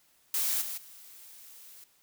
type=noise with level steps; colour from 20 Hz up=blue; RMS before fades=-29 / -37 / -51 dBFS; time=0.34-1.84 s; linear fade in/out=2 ms; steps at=0.61 / 0.77 s; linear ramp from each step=10 ms; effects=white hiss -66 dBFS RMS until 2.02 s